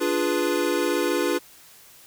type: chord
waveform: square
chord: D diminished seventh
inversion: none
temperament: equal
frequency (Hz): 293.7 / 349.2 / 415.3 / 493.9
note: D4 / F4 / Ab4 / Cb5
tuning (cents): 0 / 0 / 0 / 0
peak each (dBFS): -28 / -26 / -29 / -28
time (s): 0-1.39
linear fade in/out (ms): 20
effects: white hiss -50 dBFS RMS until 2.06 s